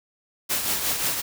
white noise with tremolo, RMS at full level -23 dBFS, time 0.49-1.22 s, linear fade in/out 20 ms, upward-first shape triangle, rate 5.6 Hz, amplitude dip 55%, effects none

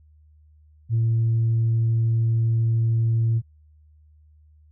sine tone, 114.1 Hz, A#2, 37 cents flat, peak -16 dBFS, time 0.89-3.42 s, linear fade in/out 50 ms, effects tanh soft clip ceiling -15 dBFS + added 76 Hz sine -51 dBFS peak until 4.71 s

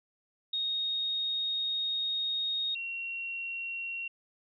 sine tone pair in turn, 3729 / 2739 Hz, A#7 / F7, 0 / -34 cents, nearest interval perfect fourth, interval 534 cents, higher first, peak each -29 / -34 dBFS, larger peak first, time 0.53-2.75 / 2.75-4.08 s, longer first, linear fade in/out 5 ms, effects none

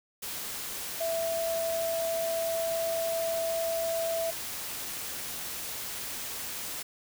sine tone in noise, 662 Hz, E5, 7 cents sharp, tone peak -28 dBFS, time 1-4.31 s, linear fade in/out 10 ms, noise white, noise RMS -37 dBFS, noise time 0.22-6.83 s, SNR +6 dB, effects none

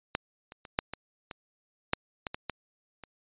clicks, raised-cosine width 0.3 ms, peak -11 / -29 / -29 / -8 / -20 / -23 / -8 / -17 / -19 / -16 / -28 dBFS, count 11, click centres 0.151 / 0.521 / 0.652 / 0.789 / 0.936 / 1.312 / 1.934 / 2.268 / 2.345 / 2.497 / 3.037 s, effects resampled to 8000 Hz

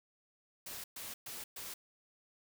white noise bursts, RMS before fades -45 dBFS, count 4, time 0.66-1.74 s, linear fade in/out 5 ms, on 180 ms, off 120 ms, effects none

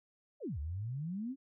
sine exponential two-way sweep, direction down then up, 673 to 69.3 to 280.4 Hz, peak -36 dBFS, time 0.4-1.36 s, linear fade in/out 50 ms, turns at 0.59 s, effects none

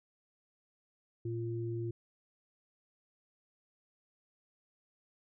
sine tone pair together, 115.47 / 346.5 Hz, A#2 / F4, -16 / -14 cents, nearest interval octave + perfect fifth, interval 1902 cents, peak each -36 / -38 dBFS, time 1.25-1.91 s, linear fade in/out 5 ms, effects none

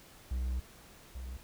triangle tone pair in turn, 62.8 / 63.14 Hz, B1 / B1, +30 / +39 cents, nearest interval unison, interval 9 cents, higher second, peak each -29 / -37 dBFS, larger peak first, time 0.31-0.6 / 1.15-1.37 s, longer first, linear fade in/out 5 ms, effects pink hiss -56 dBFS RMS until 1.43 s

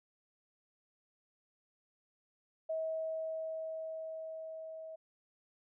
sine tone with level ramp, 641 Hz, E5, 49 cents flat, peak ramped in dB -33 to -44 dBFS, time 2.69-4.96 s, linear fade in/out 10 ms, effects none

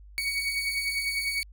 30% pulse beating tone pair, 2233 / 2243 Hz, C#7 / C#7, +12 / +20 cents, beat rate 10 Hz, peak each -31 / -26 dBFS, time 0.18-1.43 s, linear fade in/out 0 ms, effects added 50 Hz sine -46 dBFS peak until 1.52 s

